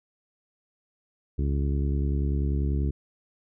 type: harmonic tone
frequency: 70.2 Hz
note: C#2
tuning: 22 cents sharp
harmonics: 1 / 2 / 3 / 4 / 5 / 6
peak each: -24 / -30 / -36 / -36 / -38 / -42 dBFS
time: 1.38-2.91 s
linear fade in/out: 10 ms
effects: none